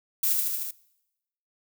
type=noise with echo; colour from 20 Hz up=violet; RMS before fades=-24 dBFS; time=0.23-0.33 s; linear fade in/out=5 ms; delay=76 ms; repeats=5; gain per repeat=-2 dB; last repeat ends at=0.71 s; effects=noise-tail reverb RT60 0.9 s tail -22 dB re dry